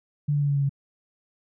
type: tone with pitch steps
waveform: sine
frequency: 146.4 / 144.89 / 143.39 / 141.9 / 140.44 / 138.98 Hz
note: D3 / D3 / D3 / C#3 / C#3 / C#3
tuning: -5 / -23 / -41 / +41 / +23 / +5 cents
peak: -20 dBFS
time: 0.28-0.694 s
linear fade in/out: 10 ms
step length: 69 ms
effects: none